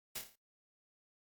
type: noise with echo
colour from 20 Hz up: white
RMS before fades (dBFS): -40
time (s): 0.15-0.19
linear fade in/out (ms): 10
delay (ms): 28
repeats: 6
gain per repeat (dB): -5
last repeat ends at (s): 0.358
effects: noise-tail reverb RT60 0.2 s tail -23 dB re dry + Opus 48 kbps